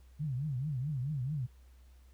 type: tone with vibrato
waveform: sine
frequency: 138.2 Hz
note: C#3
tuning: 5 cents flat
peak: -32 dBFS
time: 0.19-1.47 s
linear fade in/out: 20 ms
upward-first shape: triangle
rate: 4.6 Hz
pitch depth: 250 cents each way
effects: added 63 Hz sine -55 dBFS peak until 2.13 s + pink hiss -70 dBFS RMS until 2.13 s